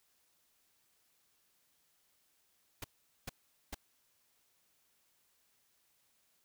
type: noise bursts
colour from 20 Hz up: pink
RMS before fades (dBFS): -41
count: 3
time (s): 2.82-3.746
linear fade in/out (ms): 5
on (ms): 22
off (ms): 430
effects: white hiss -74 dBFS RMS until 6.44 s